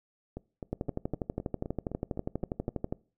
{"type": "two click trains", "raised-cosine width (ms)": 2, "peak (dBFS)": [-18, -24], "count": [28, 10], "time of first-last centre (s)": [[0.73, 2.925], [0.37, 2.69]], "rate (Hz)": [12.3, 3.88], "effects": ["noise-tail reverb RT60 0.4 s tail -23 dB re dry"]}